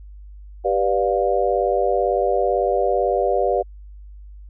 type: chord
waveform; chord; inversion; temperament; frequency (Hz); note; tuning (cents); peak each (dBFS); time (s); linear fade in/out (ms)
sine; G dominant seventh; none; just; 392 / 490 / 588 / 705.6; G4 / B4 / D5 / F5; 0 / -14 / +2 / +18; -22; 0.64-3.63; 20
effects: added 50 Hz sine -37 dBFS peak until 4.49 s